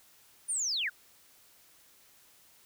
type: linear sweep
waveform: sine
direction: down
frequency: 9530 to 1334 Hz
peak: -29 dBFS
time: 0.48-0.9 s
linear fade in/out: 20 ms
effects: white hiss -61 dBFS RMS until 2.65 s